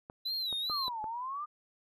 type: clicks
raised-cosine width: 1 ms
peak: -30 dBFS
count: 5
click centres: 0.099 / 0.527 / 0.699 / 0.881 / 1.042 s
type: tone with vibrato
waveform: triangle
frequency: 3951 Hz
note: B7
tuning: in tune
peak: -31 dBFS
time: 0.25-0.89 s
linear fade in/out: 10 ms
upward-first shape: sine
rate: 2.4 Hz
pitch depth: 120 cents each way
type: exponential two-way sweep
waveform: sine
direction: down then up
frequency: 1264 to 846 to 1229 Hz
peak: -35 dBFS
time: 0.69-1.46 s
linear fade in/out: 20 ms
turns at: 1.02 s
effects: none